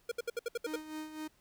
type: tone bursts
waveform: square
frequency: 472 Hz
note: A#4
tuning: 22 cents sharp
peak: -33 dBFS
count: 8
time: 0.09-0.76 s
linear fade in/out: 5 ms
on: 26 ms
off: 66 ms
type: tone with tremolo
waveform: 45% pulse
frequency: 309.8 Hz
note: D#4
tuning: 7 cents flat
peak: -38 dBFS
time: 0.66-1.28 s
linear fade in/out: 10 ms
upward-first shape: sine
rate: 3.9 Hz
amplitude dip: 65%
effects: pink hiss -69 dBFS RMS until 1.4 s